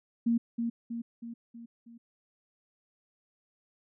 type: tone with echo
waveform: sine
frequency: 233.1 Hz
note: A#3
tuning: in tune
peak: -23 dBFS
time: 0.26-0.38 s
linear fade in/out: 10 ms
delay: 320 ms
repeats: 5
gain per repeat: -5 dB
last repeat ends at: 1.98 s
effects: none